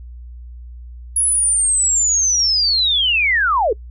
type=linear sweep; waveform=sine; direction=down; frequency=10548 to 392 Hz; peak=-13 dBFS; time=1.16-3.73 s; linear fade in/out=5 ms; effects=noise-tail reverb RT60 0.1 s tail -24 dB re dry + added 60 Hz sine -32 dBFS peak until 3.9 s